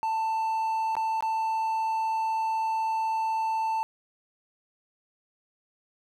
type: tone with dropouts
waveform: triangle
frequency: 888 Hz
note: A5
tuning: 16 cents sharp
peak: -23 dBFS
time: 0.03-3.83 s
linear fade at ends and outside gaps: 0 ms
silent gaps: 0.953-0.967 / 1.207-1.225 s
effects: none